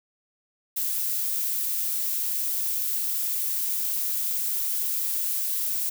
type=noise; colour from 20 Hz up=violet; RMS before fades=-27 dBFS; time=0.76-5.9 s; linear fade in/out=10 ms; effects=none